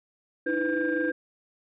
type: tone cluster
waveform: sine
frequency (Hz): 304.1 / 329.6 / 501 / 1602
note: D#4 / E4 / B4 / G6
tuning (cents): -40 / 0 / +25 / +37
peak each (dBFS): -29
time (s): 0.46-1.12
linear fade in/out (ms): 10
effects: tanh soft clip ceiling -16 dBFS